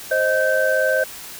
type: tone cluster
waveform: sine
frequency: 526 / 625 / 1550 Hz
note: C5 / D#5 / G6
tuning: +9 / +8 / -20 cents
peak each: -20 dBFS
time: 0.11-1.04 s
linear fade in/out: 5 ms
effects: white hiss -36 dBFS RMS until 1.39 s